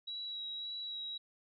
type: tone with vibrato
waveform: sine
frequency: 3882 Hz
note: B7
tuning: 31 cents flat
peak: -39 dBFS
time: 0.07-1.18 s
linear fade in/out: 10 ms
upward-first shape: sine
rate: 1.8 Hz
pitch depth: 15 cents each way
effects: none